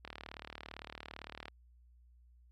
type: click train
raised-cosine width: 0.3 ms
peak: -28 dBFS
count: 55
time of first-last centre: 0.05-1.482 s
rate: 37.7 Hz
effects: added 60 Hz sine -60 dBFS peak until 2.51 s + AAC 48 kbps